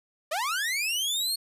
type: linear sweep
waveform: sawtooth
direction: up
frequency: 570 to 4372 Hz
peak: -23 dBFS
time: 0.31-1.36 s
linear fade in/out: 10 ms
effects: resampled to 32000 Hz